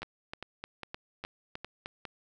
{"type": "two click trains", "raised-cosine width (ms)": 0.3, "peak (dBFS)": [-22, -23], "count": [7, 6], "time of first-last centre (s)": [[0.03, 1.859], [0.02, 2.053]], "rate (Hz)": [3.28, 2.46], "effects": []}